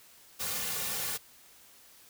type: noise with comb filter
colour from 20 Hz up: white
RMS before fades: -34 dBFS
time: 0.39-1.18 s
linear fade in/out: 20 ms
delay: 3.1 ms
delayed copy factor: -0.75
effects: white hiss -57 dBFS RMS until 2.09 s